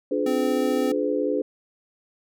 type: chord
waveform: sine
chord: D diminished seventh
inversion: none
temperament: just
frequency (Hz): 293.7 / 352.4 / 422.9 / 507.5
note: D4 / F4 / Ab4 / Cb5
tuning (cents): 0 / +16 / +31 / +47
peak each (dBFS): -26 / -31 / -26 / -26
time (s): 0.11-1.42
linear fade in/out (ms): 5
type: tone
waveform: square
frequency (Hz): 258.5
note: C4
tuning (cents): -21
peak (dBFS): -26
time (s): 0.26-0.92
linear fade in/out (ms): 5
effects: none